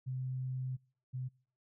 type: tone pair in turn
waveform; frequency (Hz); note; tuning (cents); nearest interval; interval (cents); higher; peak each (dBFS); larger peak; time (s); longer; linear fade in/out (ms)
sine; 129.2 / 128.38; C3 / C3; -21 / -32; unison; 11; first; -35 / -36; first; 0.06-0.77 / 1.13-1.29; first; 20
effects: noise-tail reverb RT60 0.5 s tail -26 dB re dry